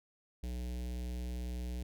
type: tone with notch filter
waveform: square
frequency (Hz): 61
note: B1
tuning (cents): -21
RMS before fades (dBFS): -39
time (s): 0.43-1.83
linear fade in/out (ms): 5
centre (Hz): 1200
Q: 0.59
effects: none